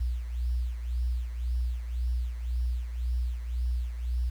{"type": "beating tone pair", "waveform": "sine", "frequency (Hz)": [60.1, 62], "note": ["B1", "B1"], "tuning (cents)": [-46, 7], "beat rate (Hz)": 1.9, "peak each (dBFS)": [-28, -35], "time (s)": [0, 4.3], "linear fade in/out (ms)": 10, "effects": ["9-bit"]}